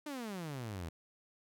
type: exponential sweep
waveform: sawtooth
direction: down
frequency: 308.3 to 77.78 Hz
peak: -36 dBFS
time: 0.06-0.89 s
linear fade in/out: 5 ms
effects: none